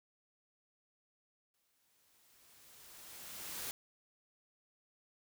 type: noise with exponential growth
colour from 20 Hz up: white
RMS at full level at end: -41 dBFS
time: 1.54-3.71 s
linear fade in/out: 1 ms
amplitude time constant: 470 ms
effects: none